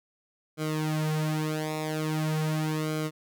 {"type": "tone with flanger", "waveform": "sawtooth", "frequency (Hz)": 155.2, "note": "D#3", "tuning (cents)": -4, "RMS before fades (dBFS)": -29, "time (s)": [0.57, 3.11], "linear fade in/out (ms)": 50, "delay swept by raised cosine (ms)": [1.1, 5.8], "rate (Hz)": 0.42, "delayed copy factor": -0.85, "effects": []}